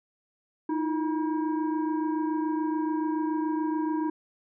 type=tone with frequency modulation; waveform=sine; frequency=310 Hz; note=D#4; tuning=6 cents flat; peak=-25 dBFS; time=0.69-4.1 s; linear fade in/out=5 ms; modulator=647 Hz; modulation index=0.79; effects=none